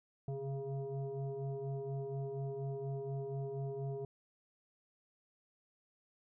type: tone with frequency modulation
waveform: sine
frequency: 138.59 Hz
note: C#3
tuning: in tune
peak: -37 dBFS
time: 0.28-4.05 s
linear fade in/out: 2 ms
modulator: 273 Hz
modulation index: 1.4
effects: none